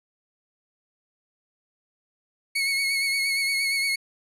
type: tone with vibrato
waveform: 30% pulse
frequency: 2200 Hz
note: C#7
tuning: 14 cents flat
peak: -20 dBFS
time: 2.55-3.96 s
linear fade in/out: 10 ms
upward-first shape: sine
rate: 8.6 Hz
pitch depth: 31 cents each way
effects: resampled to 32000 Hz